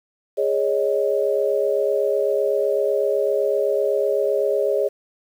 sine chord, Ab suspended fourth, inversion none, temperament equal with one note detuned, 412.4 / 554.4 / 622.3 Hz, Ab4 / Db5 / Eb5, -12 / 0 / 0 cents, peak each -21 / -21 / -24 dBFS, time 0.37-4.89 s, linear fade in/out 20 ms, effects 8-bit

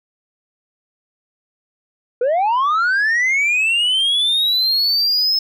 sine linear sweep, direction up, 466.2 to 5230 Hz, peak -11 dBFS, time 2.21-5.39 s, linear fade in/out 5 ms, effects tanh soft clip ceiling -13 dBFS

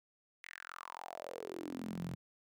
sawtooth tone with high-pass filter sweep, 43.65 Hz, F1, in tune, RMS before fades -45 dBFS, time 0.43-2.15 s, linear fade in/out 10 ms, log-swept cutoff 2100 to 140 Hz, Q 5.9, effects none

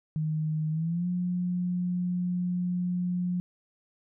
sine tone with pitch glide, 155.56 to 178.69 Hz, D#3 to F3, 0 to +40 cents, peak -26 dBFS, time 0.16-3.4 s, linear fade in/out 0 ms, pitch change +240 cents, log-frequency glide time 0.71-1.07 s, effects none

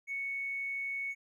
triangle tone, 2217 Hz, C#7, in tune, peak -30 dBFS, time 0.07-1.15 s, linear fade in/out 50 ms, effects tanh soft clip ceiling -32 dBFS

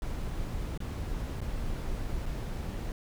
brown noise with dropouts, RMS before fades -34 dBFS, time 0.02-2.92 s, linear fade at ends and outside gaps 1 ms, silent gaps 0.776-0.803 / 1.405-1.415 / 2.258-2.262 s, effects none

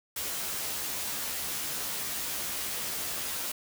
white noise with comb filter, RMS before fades -34 dBFS, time 0.16-3.52 s, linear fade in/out 5 ms, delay 14 ms, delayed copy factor +0.95, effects none

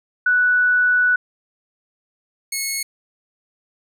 sine / 10% pulse tone pair in turn, 1480 / 2186 Hz, F#6 / C#7, 0 / -25 cents, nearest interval perfect fifth, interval 675 cents, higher second, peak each -13 dBFS, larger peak neither, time 0.26-1.16 / 2.52-2.83 s, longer first, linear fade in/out 5 ms, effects none

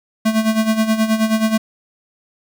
square tone with tremolo, 220 Hz, A3, in tune, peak -12 dBFS, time 0.25-1.58 s, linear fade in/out 10 ms, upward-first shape sine, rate 9.4 Hz, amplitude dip 70%, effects 8-bit

